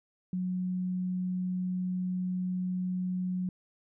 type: tone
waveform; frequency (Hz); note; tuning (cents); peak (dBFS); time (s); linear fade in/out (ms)
sine; 182.8; F#3; -21; -29; 0.33-3.49; 2
effects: none